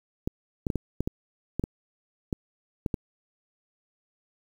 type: clicks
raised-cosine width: 3 ms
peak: -14 dBFS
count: 11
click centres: 0.275 / 0.668 / 0.702 / 0.757 / 1.006 / 1.075 / 1.596 / 1.639 / 2.328 / 2.862 / 2.942 s
effects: 8-bit